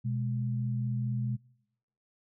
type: tone pair together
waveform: sine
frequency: 123.97 / 208.5 Hz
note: B2 / G#3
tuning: +7 / +7 cents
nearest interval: major sixth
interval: 900 cents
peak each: -29 / -36 dBFS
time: 0.04-1.37 s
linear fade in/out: 20 ms
effects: noise-tail reverb RT60 0.9 s tail -26 dB re dry